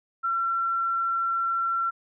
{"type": "tone", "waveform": "sine", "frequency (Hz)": 1357, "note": "E6", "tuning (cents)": 50, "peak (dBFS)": -23, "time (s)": [0.23, 1.91], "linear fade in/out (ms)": 20, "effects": []}